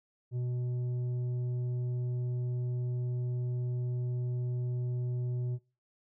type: tone with tanh clipping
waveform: triangle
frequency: 123.47 Hz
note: B2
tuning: in tune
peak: -32 dBFS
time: 0.31-5.59 s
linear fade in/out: 50 ms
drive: 11 dB
effects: noise-tail reverb RT60 0.3 s tail -21 dB re dry